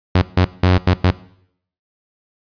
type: tone bursts at uneven times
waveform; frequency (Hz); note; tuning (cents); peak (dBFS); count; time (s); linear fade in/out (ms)
sawtooth; 91.3; F#2; -23; -6; 5; 0.15-0.22 / 0.37-0.45 / 0.63-0.78 / 0.87-0.94 / 1.04-1.11; 5
effects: noise-tail reverb RT60 0.7 s tail -19 dB re dry + resampled to 11025 Hz